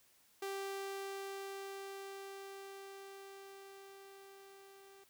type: tone with level ramp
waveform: sawtooth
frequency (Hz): 392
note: G4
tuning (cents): 0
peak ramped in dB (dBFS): -35 to -54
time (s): 0.42-5.04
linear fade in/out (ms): 5
effects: white hiss -69 dBFS RMS until 5.09 s